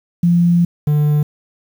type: tone pair in turn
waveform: sine / triangle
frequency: 172.8 / 148.65 Hz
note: F3 / D3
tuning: -18 / +21 cents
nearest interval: minor third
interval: 261 cents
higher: first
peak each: -9 dBFS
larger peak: neither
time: 0.23-0.65 / 0.87-1.23 s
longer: first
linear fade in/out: 5 ms
effects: 7-bit